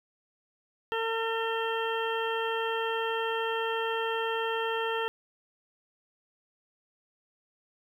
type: harmonic tone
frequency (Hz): 452.4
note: A4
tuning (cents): +48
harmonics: 1 / 2 / 3 / 4 / 6 / 7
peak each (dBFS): -31 / -34 / -36 / -37 / -39 / -39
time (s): 0.92-5.08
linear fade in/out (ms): 0
effects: 10-bit